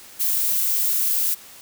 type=noise; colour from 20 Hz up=violet; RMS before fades=-21 dBFS; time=0.19-1.35 s; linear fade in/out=20 ms; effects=white hiss -44 dBFS RMS until 1.61 s